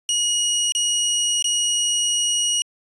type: tone with dropouts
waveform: 20% pulse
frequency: 2897 Hz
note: F#7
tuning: 37 cents flat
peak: -13 dBFS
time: 0.09-2.62 s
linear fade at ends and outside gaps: 1 ms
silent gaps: 0.721-0.75 / 1.424-1.443 s
effects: resampled to 24000 Hz